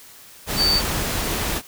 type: tone in noise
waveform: sine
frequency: 4574 Hz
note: D8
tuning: 47 cents flat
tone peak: -16 dBFS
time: 0.56-0.82 s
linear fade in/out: 50 ms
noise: pink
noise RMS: -24 dBFS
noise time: 0.46-1.62 s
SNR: +5 dB
effects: white hiss -45 dBFS RMS until 1.67 s